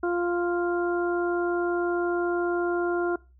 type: harmonic tone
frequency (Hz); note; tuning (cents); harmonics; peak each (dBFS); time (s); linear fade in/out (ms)
349.2; F4; 0; 1 / 2 / 3 / 4; -24 / -32 / -37 / -33; 0.03-3.16; 5
effects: noise-tail reverb RT60 0.3 s tail -22 dB re dry + added 63 Hz sine -53 dBFS peak until 3.39 s